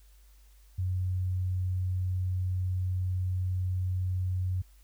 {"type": "tone", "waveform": "sine", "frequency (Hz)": 92, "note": "F#2", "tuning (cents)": -9, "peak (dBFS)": -27, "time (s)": [0.78, 4.62], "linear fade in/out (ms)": 10, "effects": ["added 50 Hz sine -54 dBFS peak until 4.83 s", "white hiss -66 dBFS RMS until 4.83 s"]}